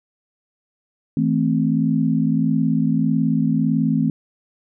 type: chord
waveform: sine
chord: A minor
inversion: second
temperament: equal with one note detuned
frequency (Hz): 161.89 / 220 / 261.6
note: E3 / A3 / C4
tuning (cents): -31 / 0 / 0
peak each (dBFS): -20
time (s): 1.17-4.1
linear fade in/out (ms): 2
effects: none